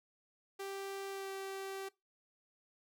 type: tone with pitch glide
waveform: sawtooth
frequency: 392 to 387.9 Hz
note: G4 to G4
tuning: 0 to -18 cents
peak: -37 dBFS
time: 0.59-1.89 s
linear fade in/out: 10 ms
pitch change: -18 cents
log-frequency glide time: 1.09-1.3 s
effects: noise-tail reverb RT60 0.2 s tail -21 dB re dry